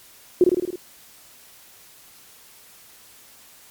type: tone with echo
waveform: sine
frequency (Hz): 359.6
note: F#4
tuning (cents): -49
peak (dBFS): -9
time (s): 0.41-0.44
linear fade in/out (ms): 2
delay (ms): 53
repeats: 6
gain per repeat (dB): -3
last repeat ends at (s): 0.758
effects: white hiss -49 dBFS RMS until 3.7 s + MP3 96 kbps